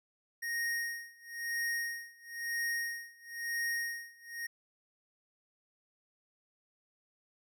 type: tone with tremolo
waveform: square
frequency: 1864.7 Hz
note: A#6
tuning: in tune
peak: -32 dBFS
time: 0.42-4.47 s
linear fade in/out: 10 ms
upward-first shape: sine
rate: 1 Hz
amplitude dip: 95%
effects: none